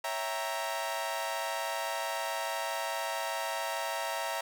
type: chord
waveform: sawtooth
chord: C# diminished seventh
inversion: none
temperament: equal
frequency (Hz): 554.4 / 659.3 / 784 / 932.3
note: C#5 / E5 / G5 / Bb5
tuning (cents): 0 / 0 / 0 / 0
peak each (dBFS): -37 / -33 / -37 / -32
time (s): 0.04-4.41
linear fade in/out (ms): 5
effects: none